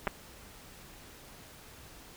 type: clicks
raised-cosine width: 0.5 ms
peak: -15 dBFS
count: 2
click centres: 0.071 / 0.076 s
effects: pink hiss -52 dBFS RMS until 2.16 s